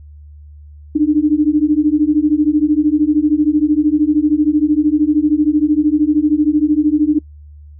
sine beating tone pair, 294.4 / 307.4 Hz, D4 / D#4, +4 / -21 cents, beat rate 13 Hz, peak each -13 dBFS, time 0.95-7.19 s, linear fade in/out 10 ms, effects noise-tail reverb RT60 0.1 s tail -25 dB re dry + added 74 Hz sine -35 dBFS peak until 7.79 s

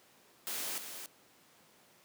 white noise with echo, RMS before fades -38 dBFS, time 0.47-0.78 s, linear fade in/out 0 ms, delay 280 ms, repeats 1, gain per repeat -7 dB, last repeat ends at 1.06 s, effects pink hiss -63 dBFS RMS until 2.04 s + high-pass 200 Hz 12 dB/octave

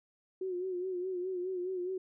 sine tone with vibrato, 366.2 Hz, F#4, 18 cents flat, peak -33 dBFS, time 0.41-1.98 s, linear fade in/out 5 ms, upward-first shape sine, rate 4.8 Hz, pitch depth 61 cents each way, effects none

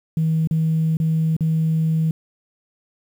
sine tone with dropouts, 160 Hz, D#3, 49 cents sharp, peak -15 dBFS, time 0.17-2.11 s, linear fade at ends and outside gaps 2 ms, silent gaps 0.473-0.51 / 0.97-1 / 1.366-1.407 s, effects tanh soft clip ceiling -12 dBFS + 8-bit

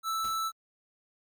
square tone, 1318.5 Hz, E6, in tune, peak -30 dBFS, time 0.03-0.52 s, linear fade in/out 50 ms
pink noise with exponential decay, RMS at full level -46 dBFS, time 0.24-0.53 s, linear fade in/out 5 ms, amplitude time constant 61 ms
effects none

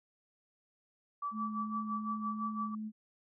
sine tone with tremolo, 1155 Hz, D6, 29 cents flat, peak -33 dBFS, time 1.22-2.75 s, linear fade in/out 5 ms, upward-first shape sine, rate 5.9 Hz, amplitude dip 80%
sine tone with vibrato, 214.7 Hz, A3, 42 cents flat, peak -37 dBFS, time 1.31-2.92 s, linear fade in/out 50 ms, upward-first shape sine, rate 2.8 Hz, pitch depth 10 cents each way
effects none

